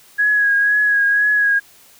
sine tone with vibrato, 1661.2 Hz, G#6, in tune, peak -12 dBFS, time 0.18-1.6 s, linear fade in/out 20 ms, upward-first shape triangle, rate 2 Hz, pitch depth 35 cents each way, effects white hiss -48 dBFS RMS until 1.99 s

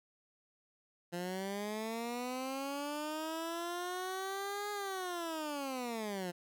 15% pulse linear two-way sweep, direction up then down, 172.1 to 415.3 to 172.1 Hz, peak -31 dBFS, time 1.12-6.32 s, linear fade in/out 20 ms, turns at 4.71 s, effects none

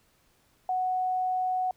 sine tone, 740 Hz, F#5, in tune, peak -25 dBFS, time 0.69-1.71 s, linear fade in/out 2 ms, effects pink hiss -66 dBFS RMS until 1.76 s

